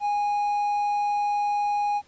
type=tone; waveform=triangle; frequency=824 Hz; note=G#5; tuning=14 cents flat; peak=-20 dBFS; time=0-2.02 s; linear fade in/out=50 ms; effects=pink hiss -58 dBFS RMS until 2.07 s + resampled to 16000 Hz